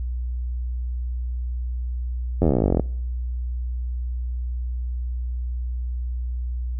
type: slowing click train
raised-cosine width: 2 ms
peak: -6 dBFS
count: 23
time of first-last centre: 2.42-2.797 s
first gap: 11 ms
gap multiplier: 1.04
effects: noise-tail reverb RT60 0.8 s tail -26 dB re dry + added 61 Hz sine -24 dBFS peak until 6.79 s